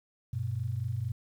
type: tone pair together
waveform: sine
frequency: 97.5 / 121.87 Hz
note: G2 / B2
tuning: -9 / -23 cents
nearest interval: major third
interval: 386 cents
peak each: -34 / -32 dBFS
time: 0.33-1.12 s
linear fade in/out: 5 ms
effects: 10-bit